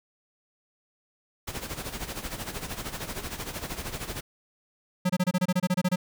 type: noise with tremolo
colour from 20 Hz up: pink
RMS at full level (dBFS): -33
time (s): 1.47-4.21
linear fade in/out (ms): 10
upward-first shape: sine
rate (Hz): 13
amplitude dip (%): 70
type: tone bursts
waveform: square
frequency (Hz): 181.6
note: F#3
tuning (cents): -32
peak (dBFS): -22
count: 13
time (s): 5.05-5.96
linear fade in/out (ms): 10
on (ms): 46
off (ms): 26
effects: none